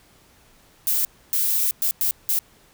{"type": "noise bursts at uneven times", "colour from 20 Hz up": "violet", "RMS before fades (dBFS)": -21, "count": 5, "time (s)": [[0.87, 1.05], [1.33, 1.71], [1.82, 1.91], [2.01, 2.11], [2.29, 2.39]], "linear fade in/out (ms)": 0, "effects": ["pink hiss -55 dBFS RMS until 2.73 s"]}